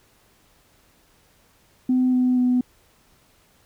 sine tone with pitch steps, 254.4 / 251.8 / 249.2 Hz, C4 / B3 / B3, -48 / +34 / +16 cents, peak -15 dBFS, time 1.89-2.61 s, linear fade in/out 5 ms, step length 240 ms, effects tanh soft clip ceiling -12 dBFS + pink hiss -59 dBFS RMS until 3.65 s

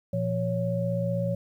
sine tone cluster, 117.4 / 173.2 / 558 Hz, A#2 / F3 / C#5, +13 / -14 / +11 cents, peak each -29 dBFS, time 0.13-1.35 s, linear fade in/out 5 ms, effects 10-bit

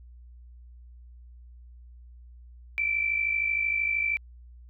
sine tone pair together, 2326 / 2379 Hz, D7 / D7, -17 / +22 cents, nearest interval unison, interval 39 cents, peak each -25 / -31 dBFS, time 2.78-4.17 s, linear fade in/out 0 ms, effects added 60 Hz sine -46 dBFS peak until 4.69 s

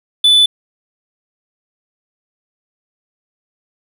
triangle tone, 3488 Hz, A7, 16 cents flat, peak -5 dBFS, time 0.24-0.46 s, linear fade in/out 5 ms, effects none

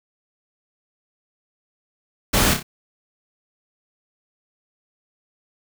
pink noise with echo, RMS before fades -18 dBFS, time 2.33-2.54 s, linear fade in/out 10 ms, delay 30 ms, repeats 3, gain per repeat -6 dB, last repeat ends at 2.63 s, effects none

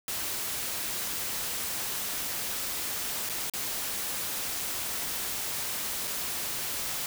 white noise with dropouts, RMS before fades -33 dBFS, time 0.08-7.06 s, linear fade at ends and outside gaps 1 ms, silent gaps 3.291-3.296 / 3.498-3.536 / 6.073-6.076 s, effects none

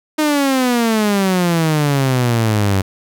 sawtooth exponential sweep, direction down, 311.1 to 94.4 Hz, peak -9 dBFS, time 0.18-2.82 s, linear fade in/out 10 ms, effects none

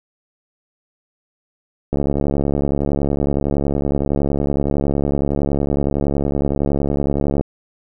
click train, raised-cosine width 2 ms, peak -6 dBFS, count 389, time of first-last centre 1.93-7.41 s, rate 70.8 Hz, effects none

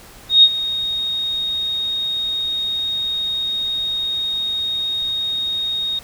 sine tone with ADSR envelope, 3729 Hz, A#7, in tune, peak -4 dBFS, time 0.29-5.99 s, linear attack 140 ms, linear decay 54 ms, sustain -15 dB, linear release 3 ms, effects pink hiss -42 dBFS RMS until 6.03 s

